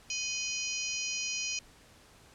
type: harmonic tone with a mistuned harmonic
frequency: 830 Hz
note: G#5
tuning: 1 cent flat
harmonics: 3 / 4 / 5 / 6 / 7 / 8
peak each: -37 / -42 / -43 / -40 / -38 / -39 dBFS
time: 0.1-1.59 s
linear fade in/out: 2 ms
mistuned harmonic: 4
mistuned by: -140 cents
effects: pink hiss -58 dBFS RMS until 2.34 s + low-pass 10000 Hz 12 dB/octave